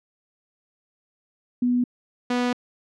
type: tone pair in turn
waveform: sine / sawtooth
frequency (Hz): 245.8 / 245.8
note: B3 / B3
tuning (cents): -8 / -8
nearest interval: unison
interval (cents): 0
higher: neither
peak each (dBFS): -18 / -17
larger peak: second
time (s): 1.62-1.84 / 2.3-2.53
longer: second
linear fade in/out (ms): 5
effects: low-pass 5000 Hz 12 dB/octave